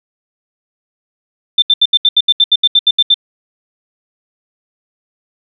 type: tone bursts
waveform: sine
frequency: 3560 Hz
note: A7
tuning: 20 cents sharp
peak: -5 dBFS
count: 14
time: 1.58-3.143 s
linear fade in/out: 5 ms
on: 42 ms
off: 75 ms
effects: none